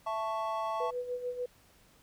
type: chord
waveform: triangle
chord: A major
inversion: second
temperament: equal with one note detuned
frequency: 663.1 / 880 / 1108.7 Hz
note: E5 / A5 / C#6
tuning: +10 / 0 / 0 cents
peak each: -34 dBFS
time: 0.06-0.91 s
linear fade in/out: 10 ms
type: tone with tremolo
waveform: sine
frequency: 493.9 Hz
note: B4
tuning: in tune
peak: -31 dBFS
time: 0.8-1.46 s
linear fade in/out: 5 ms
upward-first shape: sine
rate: 6.8 Hz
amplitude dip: 65%
effects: pink hiss -63 dBFS RMS until 2.02 s